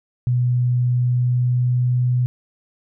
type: tone with pitch glide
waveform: sine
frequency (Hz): 123.47 to 124.4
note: B2 to B2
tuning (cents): 0 to +13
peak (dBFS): -15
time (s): 0.27-2.26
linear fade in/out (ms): 0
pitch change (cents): +13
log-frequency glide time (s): 0.93-2.07
effects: none

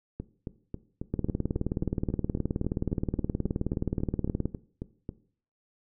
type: two click trains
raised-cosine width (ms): 3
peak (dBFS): -15 / -21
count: 64 / 19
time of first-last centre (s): 1.14-4.456 / 0.2-5.091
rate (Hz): 19 / 3.68
effects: noise-tail reverb RT60 0.5 s tail -17 dB re dry

